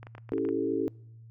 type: clicks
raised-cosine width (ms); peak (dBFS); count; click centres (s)
0.5; -30; 9; 0.03 / 0.069 / 0.151 / 0.181 / 0.292 / 0.335 / 0.381 / 0.451 / 0.489
type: chord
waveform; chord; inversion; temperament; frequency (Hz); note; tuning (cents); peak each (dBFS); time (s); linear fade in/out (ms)
sine; A dominant seventh; first; equal; 277.2 / 329.6 / 392 / 440; C#4 / E4 / G4 / A4; 0 / 0 / 0 / 0; -32; 0.32-0.88; 0
effects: noise-tail reverb RT60 0.7 s tail -25 dB re dry + added 114 Hz sine -47 dBFS peak until 1.3 s